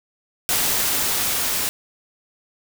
white noise with level ramp, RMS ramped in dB -20 to -23 dBFS, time 0.49-1.69 s, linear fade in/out 0 ms, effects none

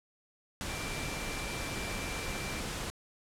sine tone in noise, 2352 Hz, D7, 2 cents sharp, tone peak -43 dBFS, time 0.69-2.6 s, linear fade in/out 0 ms, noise pink, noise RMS -37 dBFS, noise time 0.61-2.9 s, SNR -9 dB, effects low-pass 10000 Hz 12 dB/octave

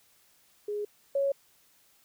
sine tone pair in turn, 415.3 / 554.4 Hz, G#4 / C#5, 0 / 0 cents, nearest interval perfect fourth, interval 500 cents, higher second, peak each -30 / -24 dBFS, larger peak second, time 0.68-0.85 / 1.15-1.32 s, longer neither, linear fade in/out 5 ms, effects white hiss -64 dBFS RMS until 2.04 s

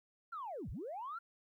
sine linear two-way sweep, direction down then up, 1416 to 37.95 to 1416 Hz, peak -40 dBFS, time 0.32-1.19 s, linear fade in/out 10 ms, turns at 0.7 s, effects tanh soft clip ceiling -36 dBFS + 13-bit

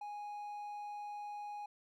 triangle tone, 828 Hz, G#5, 5 cents flat, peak -40 dBFS, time 0.01-1.66 s, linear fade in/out 5 ms, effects none

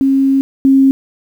sine tone pair in turn, 270.7 / 269.5 Hz, C#4 / C#4, -41 / -49 cents, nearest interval unison, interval 8 cents, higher first, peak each -8 / -5 dBFS, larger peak second, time 0.01-0.41 / 0.65-0.91 s, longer first, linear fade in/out 0 ms, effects 7-bit

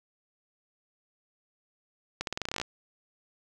accelerating click train, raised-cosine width 0.2 ms, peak -14 dBFS, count 13, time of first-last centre 2.21-2.615 s, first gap 62 ms, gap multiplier 0.88, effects none

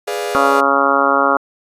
40% pulse chord, G# diminished seventh, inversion none, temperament equal, 415.3 / 493.9 / 587.3 / 698.5 Hz, G#4 / B4 / D5 / F5, 0 / 0 / 0 / 0 cents, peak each -22 / -26 / -26 / -25 dBFS, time 0.07-0.61 s, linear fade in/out 10 ms
harmonic tone, 138.8 Hz, C#3, 3 cents sharp, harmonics 2 / 3 / 4 / 5 / 6 / 7 / 8 / 9 / 10, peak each -22 / -23 / -19 / -22 / -21 / -23 / -18 / -18 / -18 dBFS, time 0.35-1.37 s, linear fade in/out 0 ms
effects resampled to 32000 Hz

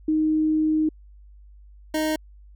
sine / 25% pulse tone pair in turn, 311.1 / 311.1 Hz, D#4 / D#4, 0 / 0 cents, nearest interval unison, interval 0 cents, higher neither, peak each -18 / -18 dBFS, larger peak neither, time 0.08-0.89 / 1.94-2.16 s, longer first, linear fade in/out 5 ms, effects added 50 Hz sine -45 dBFS peak until 2.55 s

